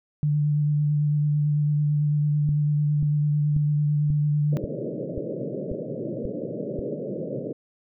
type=tone with vibrato; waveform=sine; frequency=148.2 Hz; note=D3; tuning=16 cents sharp; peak=-19 dBFS; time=0.23-4.57 s; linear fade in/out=0 ms; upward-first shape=sine; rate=9 Hz; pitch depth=16 cents each way
type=click train; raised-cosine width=5 ms; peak=-18 dBFS; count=9; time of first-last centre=2.49-6.791 s; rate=1.86 Hz
type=band-pass noise; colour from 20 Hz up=white; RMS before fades=-31 dBFS; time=4.52-7.53 s; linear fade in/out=10 ms; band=120 to 590 Hz; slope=96 dB/octave
effects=none